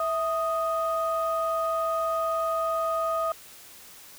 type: tone pair together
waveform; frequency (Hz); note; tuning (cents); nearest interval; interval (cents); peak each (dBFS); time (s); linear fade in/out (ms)
sine; 655.5 / 1244.5; E5 / D#6; -10 / 0; major seventh; 1110; -26; 0-3.32; 2
effects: tanh soft clip ceiling -18 dBFS + white hiss -48 dBFS RMS until 4.18 s